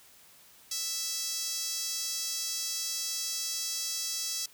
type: tone with high-pass filter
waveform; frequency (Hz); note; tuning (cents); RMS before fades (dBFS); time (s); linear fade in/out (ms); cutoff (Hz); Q
sawtooth; 659.3; E5; 0; -34; 0.71-4.46; 5; 5400; 2.3
effects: white hiss -57 dBFS RMS until 4.53 s